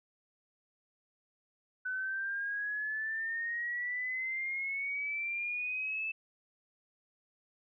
sine exponential sweep, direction up, 1500 to 2637 Hz, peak -33 dBFS, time 1.85-6.12 s, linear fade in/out 10 ms, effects none

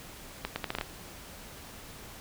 accelerating click train, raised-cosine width 0.3 ms, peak -15 dBFS, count 7, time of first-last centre 0.45-0.812 s, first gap 110 ms, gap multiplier 0.75, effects pink hiss -47 dBFS RMS until 2.2 s

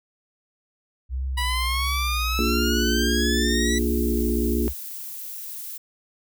sine tone with vibrato, 63.1 Hz, B1, 38 cents sharp, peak -24 dBFS, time 1.09-4.74 s, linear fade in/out 50 ms, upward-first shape triangle, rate 1.5 Hz, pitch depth 93 cents each way
15% pulse exponential sweep, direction up, 971 to 1975.5 Hz, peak -18 dBFS, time 1.37-3.79 s, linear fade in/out 10 ms
sine chord, Bb dominant seventh, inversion none, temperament equal, 233.1 / 293.7 / 349.2 / 415.3 Hz, Bb3 / D4 / F4 / Ab4, 0 / 0 / 0 / 0 cents, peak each -25 / -29 / -27 / -30 dBFS, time 2.39-4.68 s, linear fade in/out 0 ms
violet noise, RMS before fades -35 dBFS, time 3.77-5.78 s, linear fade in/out 10 ms
effects none

